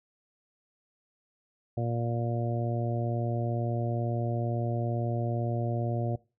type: harmonic tone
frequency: 117.8 Hz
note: A#2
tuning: 19 cents sharp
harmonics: 1 / 2 / 3 / 4 / 5 / 6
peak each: -29 / -37 / -37 / -41 / -37 / -39 dBFS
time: 1.77-6.16 s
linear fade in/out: 5 ms
effects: noise-tail reverb RT60 0.3 s tail -21 dB re dry